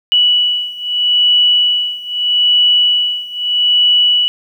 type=beating tone pair; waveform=sine; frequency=2947 / 2947.79 Hz; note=F#7 / F#7; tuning=-8 / -7 cents; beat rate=0.79 Hz; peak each=-12 / -14 dBFS; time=0.12-4.28 s; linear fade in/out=0 ms; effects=8-bit